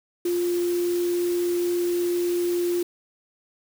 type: tone in noise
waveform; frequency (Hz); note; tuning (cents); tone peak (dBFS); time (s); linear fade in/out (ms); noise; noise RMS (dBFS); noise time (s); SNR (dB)
sine; 350.5; F4; +6; -21; 0.25-2.83; 5; white; -38; 0.25-2.83; +14
effects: none